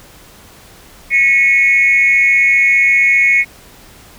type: tone with amplitude modulation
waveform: sine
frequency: 2194 Hz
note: C#7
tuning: 18 cents flat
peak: -3 dBFS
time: 1.1-3.45 s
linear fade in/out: 50 ms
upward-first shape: sine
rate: 265 Hz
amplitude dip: 85%
effects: tanh soft clip ceiling 0 dBFS + pink hiss -41 dBFS RMS until 4.18 s